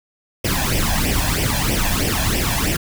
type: noise with flanger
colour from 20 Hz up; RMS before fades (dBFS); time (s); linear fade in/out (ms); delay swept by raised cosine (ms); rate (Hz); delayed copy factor
pink; -19; 0.44-2.77; 10; 0.36 to 1.22; 3.1; +0.75
effects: none